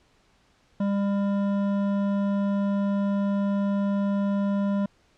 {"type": "tone with hard clipping", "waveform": "triangle", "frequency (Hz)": 200, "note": "G3", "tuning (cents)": 35, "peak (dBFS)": -24, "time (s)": [0.8, 4.86], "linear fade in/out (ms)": 5, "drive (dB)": 15, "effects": ["pink hiss -63 dBFS RMS until 5.17 s", "low-pass 6000 Hz 12 dB/octave"]}